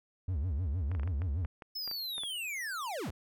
triangle tone with vibrato, 80.1 Hz, E2, 49 cents flat, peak -28 dBFS, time 0.28-1.46 s, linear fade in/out 5 ms, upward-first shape sine, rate 6.5 Hz, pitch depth 300 cents each way
clicks, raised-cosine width 0.5 ms, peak -31 dBFS, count 12, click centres 0.916 / 0.95 / 0.997 / 1.033 / 1.076 / 1.219 / 1.449 / 1.622 / 1.877 / 1.913 / 2.181 / 2.235 s
square linear sweep, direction down, 5270 to 32.74 Hz, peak -36 dBFS, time 1.75-3.11 s, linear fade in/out 10 ms
effects none

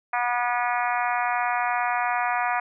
harmonic tone, 242.8 Hz, B3, 29 cents flat, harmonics 3 / 4 / 5 / 6 / 7 / 8 / 9 / 10, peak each -26 / -28 / -30 / -32 / -33 / -34 / -35 / -36 dBFS, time 0.13-2.6 s, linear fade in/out 5 ms, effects none

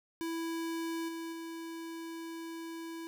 square tone with level steps, 330 Hz, E4, 2 cents sharp, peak -35 / -39 / -41 dBFS, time 0.21-3.07 s, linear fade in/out 0 ms, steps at 1.08 / 1.32 s, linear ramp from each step 10 ms, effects none

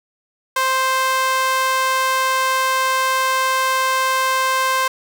sawtooth tone with high-pass filter, 523.3 Hz, C5, in tune, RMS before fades -18 dBFS, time 0.56-4.88 s, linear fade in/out 5 ms, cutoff 1000 Hz, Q 1.8, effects none

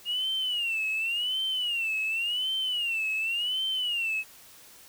sine tone with vibrato, 2830 Hz, F7, 22 cents sharp, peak -25 dBFS, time 0.05-4.24 s, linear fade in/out 50 ms, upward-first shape sine, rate 0.9 Hz, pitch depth 160 cents each way, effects tanh soft clip ceiling -23 dBFS + white hiss -52 dBFS RMS until 4.88 s

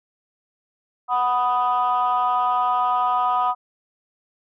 sine chord, B major, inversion second, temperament equal, 740 / 987.8 / 1244.5 Hz, F#5 / B5 / D#6, 0 / 0 / 0 cents, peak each -21 dBFS, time 1.08-3.55 s, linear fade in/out 50 ms, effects tanh soft clip ceiling -12 dBFS

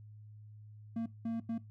triangle tone bursts at uneven times, 228.3 Hz, A#3, 36 cents flat, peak -31 dBFS, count 3, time 0.96-1.06 / 1.25-1.4 / 1.49-1.58 s, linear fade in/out 5 ms, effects noise-tail reverb RT60 0.2 s tail -19 dB re dry + added 106 Hz sine -50 dBFS peak until 1.7 s

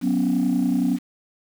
sine chord, F# suspended fourth, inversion none, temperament just, 185 / 246.7 / 277.5 Hz, F#3 / B3 / C#4, 0 / -2 / +2 cents, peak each -23 / -20 / -21 dBFS, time 0.01-0.99 s, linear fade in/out 50 ms, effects tanh soft clip ceiling -13 dBFS + 7-bit

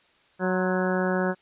harmonic tone with a mistuned harmonic, 184.9 Hz, F#3, 1 cent flat, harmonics 1 / 2 / 3 / 4 / 5 / 6 / 7 / 8 / 9, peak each -26 / -28 / -29 / -34 / -36 / -38 / -38 / -33 / -35 dBFS, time 0.39-1.35 s, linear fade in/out 50 ms, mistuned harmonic 6, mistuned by -67 cents, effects white hiss -61 dBFS RMS until 1.41 s + resampled to 8000 Hz

